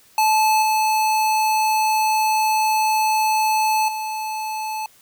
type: tone with level steps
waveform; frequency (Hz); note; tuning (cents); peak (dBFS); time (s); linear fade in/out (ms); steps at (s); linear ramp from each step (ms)
square; 868; A5; -24; -15 / -17 / -25; 0.18-4.86; 2; 0.62 / 3.88; 5
effects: white hiss -53 dBFS RMS until 5.01 s